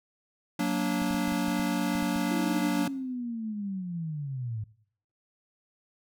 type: chord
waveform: square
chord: Gb augmented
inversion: none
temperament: equal with one note detuned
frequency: 185 / 233.1 / 290.3 Hz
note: Gb3 / Bb3 / D4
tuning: 0 / 0 / -20 cents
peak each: -31 / -32 / -30 dBFS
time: 0.59-2.88 s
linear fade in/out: 5 ms
type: clicks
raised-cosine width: 5 ms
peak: -31 dBFS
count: 10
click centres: 1.019 / 1.109 / 1.144 / 1.28 / 1.323 / 1.482 / 1.596 / 1.953 / 2.027 / 2.161 s
type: linear sweep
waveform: sine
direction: down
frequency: 331.3 to 103.83 Hz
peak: -31 dBFS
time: 2.31-4.64 s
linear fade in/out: 5 ms
effects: noise-tail reverb RT60 0.6 s tail -20 dB re dry